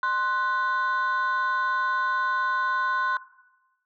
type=tone pair together; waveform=sine; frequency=1046.5 / 1488.5 Hz; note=C6 / F#6; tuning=0 / +10 cents; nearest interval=tritone; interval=610 cents; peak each=-23 dBFS; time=0.03-3.17 s; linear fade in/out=2 ms; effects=noise-tail reverb RT60 1.0 s tail -18 dB re dry + tanh soft clip ceiling -19 dBFS

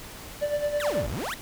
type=tone with tremolo; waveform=triangle; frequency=587.3 Hz; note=D5; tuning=in tune; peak=-20 dBFS; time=0.41-1.07 s; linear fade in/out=20 ms; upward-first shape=sine; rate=9.2 Hz; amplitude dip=65%
type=exponential two-way sweep; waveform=30% pulse; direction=down then up; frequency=2030 to 44 to 2030 Hz; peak=-27 dBFS; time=0.8-1.34 s; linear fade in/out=0 ms; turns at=1.08 s
effects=pink hiss -42 dBFS RMS until 1.41 s

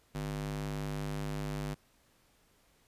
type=tone with high-pass filter; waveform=square; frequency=50.3 Hz; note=G1; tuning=45 cents sharp; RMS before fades=-37 dBFS; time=0.14-1.75 s; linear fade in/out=20 ms; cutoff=110 Hz; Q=1.4; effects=pink hiss -68 dBFS RMS until 2.87 s + resampled to 32000 Hz

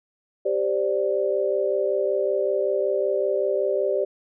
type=chord; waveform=sine; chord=G suspended fourth; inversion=none; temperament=just; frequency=392 / 522.7 / 588 Hz; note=G4 / C5 / D5; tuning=0 / -2 / +2 cents; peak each=-24 / -26 / -24 dBFS; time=0.45-4.05 s; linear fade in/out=10 ms; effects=none

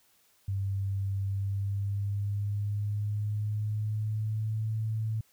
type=tone with pitch glide; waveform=sine; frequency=98 to 110 Hz; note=G2 to A2; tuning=0 to 0 cents; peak=-28 dBFS; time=0.48-5.21 s; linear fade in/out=5 ms; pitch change=+200 cents; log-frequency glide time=1.24-4.75 s; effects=white hiss -66 dBFS RMS until 5.32 s

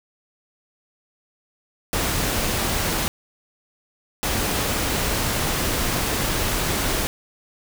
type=noise bursts at uneven times; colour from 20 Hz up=pink; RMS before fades=-23 dBFS; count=2; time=1.93-3.08 / 4.23-7.07 s; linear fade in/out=0 ms; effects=none

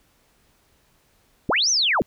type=linear two-way sweep; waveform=sine; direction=up then down; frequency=118.7 to 6272 to 124.3 Hz; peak=-17 dBFS; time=1.49-2.02 s; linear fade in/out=0 ms; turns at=1.7 s; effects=pink hiss -62 dBFS RMS until 2.06 s

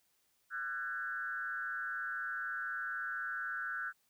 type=tone with frequency modulation; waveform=sine; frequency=1500 Hz; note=F#6; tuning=23 cents sharp; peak=-36 dBFS; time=0.5-3.93 s; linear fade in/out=50 ms; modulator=138 Hz; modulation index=1.1; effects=white hiss -75 dBFS RMS until 4.09 s

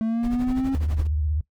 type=linear sweep; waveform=triangle; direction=up; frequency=220 to 270.9 Hz; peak=-19 dBFS; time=0.01-0.75 s; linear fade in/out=0 ms
type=noise with tremolo; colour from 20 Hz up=brown; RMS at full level=-29 dBFS; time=0.23-1.07 s; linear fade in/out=2 ms; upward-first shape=triangle; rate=12 Hz; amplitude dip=95%
type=tone with vibrato; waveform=sine; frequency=75.6 Hz; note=D#2; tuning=49 cents flat; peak=-21 dBFS; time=0.74-1.41 s; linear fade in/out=5 ms; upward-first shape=sine; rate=16 Hz; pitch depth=110 cents each way
effects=noise-tail reverb RT60 0.1 s tail -19 dB re dry

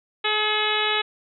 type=harmonic tone with a mistuned harmonic; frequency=425.3 Hz; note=G#4; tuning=41 cents sharp; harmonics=1 / 2 / 3 / 4 / 5 / 6 / 7 / 8 / 9; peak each=-29 / -29 / -29 / -29 / -29 / -29 / -29 / -29 / -29 dBFS; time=0.24-1.02 s; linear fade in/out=10 ms; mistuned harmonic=5; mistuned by=+17 cents; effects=none

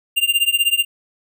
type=tone with tremolo; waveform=square; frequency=2794 Hz; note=F7; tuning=in tune; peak=-11 dBFS; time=0.16-0.85 s; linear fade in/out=20 ms; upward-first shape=triangle; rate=16 Hz; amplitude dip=100%; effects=none

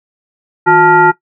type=tone with frequency modulation; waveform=sine; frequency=878 Hz; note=A5; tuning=4 cents flat; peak=-4 dBFS; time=0.66-1.12 s; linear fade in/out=20 ms; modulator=518 Hz; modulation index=1.2; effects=noise-tail reverb RT60 0.1 s tail -17 dB re dry

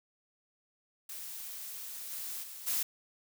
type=noise with level steps; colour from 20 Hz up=blue; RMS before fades=-43 / -40 / -46 / -32 dBFS; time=1.09-2.83 s; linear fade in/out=5 ms; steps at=2.1 / 2.42 / 2.66 s; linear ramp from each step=20 ms; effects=none

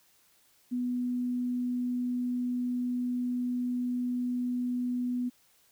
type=tone; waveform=sine; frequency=246.9 Hz; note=B3; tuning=in tune; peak=-28 dBFS; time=0.71-5.3 s; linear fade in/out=20 ms; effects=white hiss -65 dBFS RMS until 5.71 s

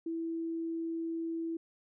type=tone; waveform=sine; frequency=329.6 Hz; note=E4; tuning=in tune; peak=-33 dBFS; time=0.06-1.57 s; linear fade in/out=5 ms; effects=none

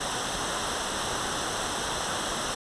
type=noise with comb filter; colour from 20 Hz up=pink; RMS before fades=-30 dBFS; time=0-2.55 s; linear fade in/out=10 ms; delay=0.43 ms; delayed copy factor=-0.7; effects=resampled to 22050 Hz

